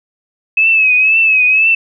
sine tone with vibrato, 2578 Hz, E7, 39 cents flat, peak -7 dBFS, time 0.57-1.75 s, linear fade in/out 5 ms, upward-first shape triangle, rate 2 Hz, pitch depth 74 cents each way, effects none

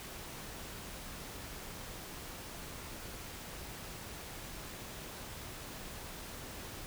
silence, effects pink hiss -46 dBFS RMS until 6.86 s

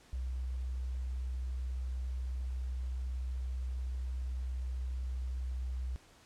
sine tone, 63.4 Hz, B1, 46 cents sharp, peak -34 dBFS, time 0.13-5.96 s, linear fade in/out 0 ms, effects pink hiss -61 dBFS RMS until 6.25 s + low-pass 9000 Hz 12 dB/octave

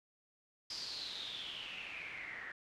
white noise with low-pass filter sweep, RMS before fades -45 dBFS, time 0.7-2.52 s, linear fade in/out 5 ms, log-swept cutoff 5000 to 1800 Hz, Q 8.5, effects none

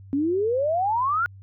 sine exponential sweep, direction up, 268.4 to 1453 Hz, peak -20 dBFS, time 0.13-1.26 s, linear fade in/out 0 ms, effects added 97 Hz sine -42 dBFS peak until 1.42 s

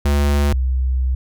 square / sine tone pair in turn, 71.7 / 64.17 Hz, D2 / C2, -41 / -33 cents, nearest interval major second, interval 192 cents, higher first, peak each -14 / -15 dBFS, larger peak first, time 0.05-0.53 / 0.53-1.15 s, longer second, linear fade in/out 5 ms, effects none

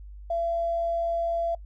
triangle tone with tanh clipping, 676 Hz, E5, 43 cents sharp, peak -24 dBFS, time 0.3-1.55 s, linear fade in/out 5 ms, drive 3 dB, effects noise-tail reverb RT60 0.1 s tail -24 dB re dry + added 50 Hz sine -40 dBFS peak until 1.65 s

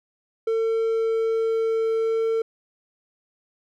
triangle tone, 449.9 Hz, A4, 39 cents sharp, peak -18 dBFS, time 0.47-2.42 s, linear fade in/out 5 ms, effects none

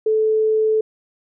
sine tone, 435.9 Hz, A4, 16 cents flat, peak -14 dBFS, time 0.06-0.81 s, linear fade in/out 5 ms, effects none

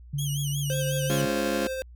sine tone, 142.9 Hz, D3, 47 cents flat, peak -26 dBFS, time 0.13-1.26 s, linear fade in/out 10 ms
15% pulse tone with vibrato, 3103 Hz, G7, 18 cents flat, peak -26 dBFS, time 0.18-1.22 s, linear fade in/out 10 ms, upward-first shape sine, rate 5.5 Hz, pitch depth 130 cents each way
square tone with tremolo, 523.3 Hz, C5, in tune, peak -29 dBFS, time 0.7-1.82 s, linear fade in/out 0 ms, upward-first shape sine, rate 12 Hz, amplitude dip 25%
30% pulse chord, Db major, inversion second, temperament just, 207.9 / 277.2 / 346.5 Hz, Ab3 / Db4 / F4, +2 / 0 / -14 cents, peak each -28 dBFS, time 1.1-1.67 s, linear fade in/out 0 ms
effects added 60 Hz sine -44 dBFS peak until 1.95 s

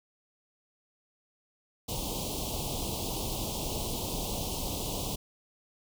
pink band-stop noise, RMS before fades -34 dBFS, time 1.88-5.16 s, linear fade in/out 10 ms, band 1000 to 2800 Hz, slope 48 dB/octave, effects none

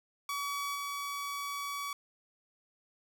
sawtooth tone with level steps, 1137 Hz, C#6, 44 cents sharp, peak -30 / -32 dBFS, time 0.29-1.93 s, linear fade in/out 2 ms, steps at 0.74 s, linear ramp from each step 20 ms, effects none

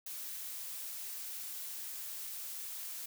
blue noise, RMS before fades -43 dBFS, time 0.06-3.06 s, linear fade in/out 5 ms, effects none

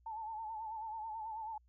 sine tone with vibrato, 880 Hz, A5, in tune, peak -40 dBFS, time 0.06-1.58 s, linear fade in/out 5 ms, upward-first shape sine, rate 9.2 Hz, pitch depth 64 cents each way, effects added 60 Hz sine -65 dBFS peak until 1.68 s

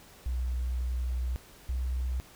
sine tone pair in turn, 62.1 / 63.22 Hz, B1 / B1, +10 / +41 cents, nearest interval unison, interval 31 cents, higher second, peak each -28 dBFS, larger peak neither, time 0.26-1.36 / 1.69-2.2 s, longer first, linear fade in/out 0 ms, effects pink hiss -54 dBFS RMS until 2.35 s

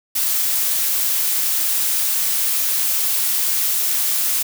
blue noise, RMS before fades -19 dBFS, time 0.15-4.43 s, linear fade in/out 10 ms, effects none

